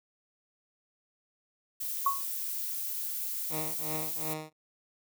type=noise; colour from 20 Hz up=violet; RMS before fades=-35 dBFS; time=1.8-4.34 s; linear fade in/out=10 ms
type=tone with exponential decay; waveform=sine; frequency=1103 Hz; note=C#6; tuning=9 cents flat; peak=-20 dBFS; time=2.06-2.25 s; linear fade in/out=5 ms; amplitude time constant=41 ms
type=tone with tremolo; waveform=10% pulse; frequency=155.56 Hz; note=D#3; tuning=in tune; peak=-25 dBFS; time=3.49-4.53 s; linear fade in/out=50 ms; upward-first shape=triangle; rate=2.7 Hz; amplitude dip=100%
effects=none